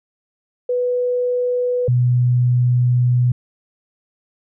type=tone pair in turn; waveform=sine; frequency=493.9 / 123.47 Hz; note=B4 / B2; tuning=0 / 0 cents; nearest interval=2 octaves; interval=2400 cents; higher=first; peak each=-16 / -12 dBFS; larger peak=second; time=0.69-1.88 / 1.88-3.32 s; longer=second; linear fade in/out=5 ms; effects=none